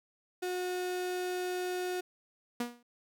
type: tone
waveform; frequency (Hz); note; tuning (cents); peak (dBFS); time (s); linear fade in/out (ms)
35% pulse; 362.9; F#4; -34; -31; 0.42-2.01; 10
type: tone with exponential decay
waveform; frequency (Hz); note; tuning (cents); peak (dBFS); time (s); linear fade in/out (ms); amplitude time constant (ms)
sawtooth; 240.4; B3; -46; -25; 2.6-2.83; 5; 50
effects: none